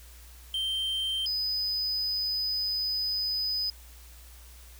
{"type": "tone pair in turn", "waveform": "triangle", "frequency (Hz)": [3136, 5001], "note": ["G7", "D#8"], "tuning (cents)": [0, 8], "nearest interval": "minor sixth", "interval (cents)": 808, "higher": "second", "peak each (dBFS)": -26, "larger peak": "neither", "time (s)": [[0.54, 1.26], [1.26, 3.7]], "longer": "second", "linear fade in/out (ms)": 2, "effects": ["added 60 Hz sine -48 dBFS peak until 4.79 s", "white hiss -54 dBFS RMS until 4.79 s"]}